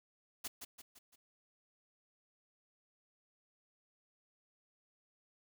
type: noise with echo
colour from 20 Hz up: white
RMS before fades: -41 dBFS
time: 0.44-0.48 s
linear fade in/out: 10 ms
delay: 170 ms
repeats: 4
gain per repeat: -6 dB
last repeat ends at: 1.16 s
effects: none